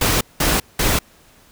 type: noise bursts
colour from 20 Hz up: pink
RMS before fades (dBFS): -17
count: 3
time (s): 0.01-0.99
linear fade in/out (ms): 5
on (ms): 200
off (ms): 190
effects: pink hiss -51 dBFS RMS until 1.51 s